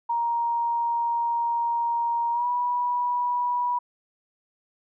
sine tone with pitch glide, 938 to 975 Hz, A#5 to B5, +11 to -23 cents, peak -22 dBFS, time 0.09-3.79 s, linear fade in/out 10 ms, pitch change +66 cents, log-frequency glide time 2.32-2.47 s, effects none

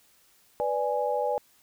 sine chord, G# diminished, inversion first, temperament equal, 493.9 / 587.3 / 830.6 Hz, B4 / D5 / G#5, 0 / 0 / 0 cents, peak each -29 dBFS, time 0.6-1.38 s, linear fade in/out 0 ms, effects white hiss -62 dBFS RMS until 1.62 s

